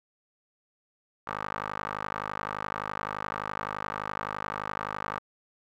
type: tone with band-pass filter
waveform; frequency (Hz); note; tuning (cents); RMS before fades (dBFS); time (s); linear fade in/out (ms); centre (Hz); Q
15% pulse; 51.7; G#1; -7; -35; 1.27-5.19; 5; 1200; 2.6
effects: none